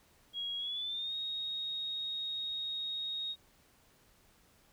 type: tone with pitch glide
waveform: sine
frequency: 3300 to 3747 Hz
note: G#7 to A#7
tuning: -12 to +8 cents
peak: -35 dBFS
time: 0.33-3.36 s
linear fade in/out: 50 ms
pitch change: +220 cents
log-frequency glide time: 0.58-1.15 s
effects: pink hiss -66 dBFS RMS until 4.72 s